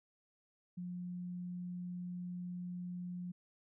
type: tone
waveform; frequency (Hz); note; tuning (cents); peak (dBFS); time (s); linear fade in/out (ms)
sine; 178.2; F3; +35; -40; 0.77-3.32; 10
effects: none